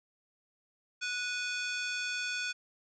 sawtooth ring-modulated tone, 1975.5 Hz, B6, in tune, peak -26 dBFS, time 1.01-2.53 s, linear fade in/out 20 ms, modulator 505 Hz, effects resampled to 16000 Hz

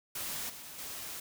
white noise with level steps, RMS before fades -38 / -47 / -42 dBFS, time 0.15-1.2 s, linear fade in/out 5 ms, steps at 0.49 / 0.78 s, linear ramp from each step 10 ms, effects none

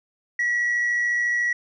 sine tone with amplitude modulation, 1928 Hz, B6, 42 cents flat, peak -16 dBFS, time 0.39-1.53 s, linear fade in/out 5 ms, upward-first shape sine, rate 114 Hz, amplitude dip 40%, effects tanh soft clip ceiling -18 dBFS

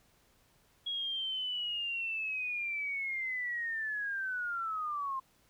sine linear sweep, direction down, 3322 to 1046.5 Hz, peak -33 dBFS, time 0.86-5.2 s, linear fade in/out 10 ms, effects pink hiss -68 dBFS RMS until 5.49 s

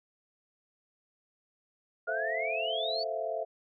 sine chord, F major seventh, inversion first, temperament equal, 440 / 523.3 / 659.3 / 698.5 Hz, A4 / C5 / E5 / F5, 0 / 0 / 0 / 0 cents, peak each -39 / -39 / -33 / -39 dBFS, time 2.07-3.45 s, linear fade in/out 20 ms
sine exponential sweep, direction up, 1400 to 4592 Hz, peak -33 dBFS, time 2.07-3.04 s, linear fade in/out 10 ms
effects none

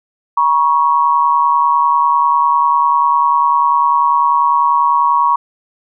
sine tone pair together, 958.6 / 1108.7 Hz, A#5 / C#6, +48 / 0 cents, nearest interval minor third, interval 252 cents, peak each -12 dBFS, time 0.37-5.36 s, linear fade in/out 5 ms, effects none

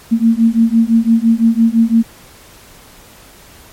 sine beating tone pair, 225.2 / 231.1 Hz, A3 / A#3, +40 / -15 cents, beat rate 5.9 Hz, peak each -11 dBFS, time 0.11-2.03 s, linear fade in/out 20 ms, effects pink hiss -41 dBFS RMS until 3.72 s + MP3 64 kbps

